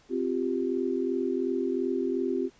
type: chord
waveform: sine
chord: C suspended fourth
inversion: none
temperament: equal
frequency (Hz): 261.6 / 349.2 / 392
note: C4 / F4 / G4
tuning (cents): 0 / 0 / 0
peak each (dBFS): -30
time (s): 0.09-2.5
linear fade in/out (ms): 50
effects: pink hiss -60 dBFS RMS until 2.59 s + resampled to 16000 Hz